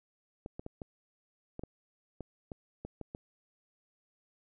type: clicks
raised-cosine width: 2 ms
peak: -27 dBFS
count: 11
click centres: 0.461 / 0.595 / 0.664 / 0.818 / 1.594 / 1.636 / 2.207 / 2.518 / 2.85 / 3.013 / 3.149 s
effects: none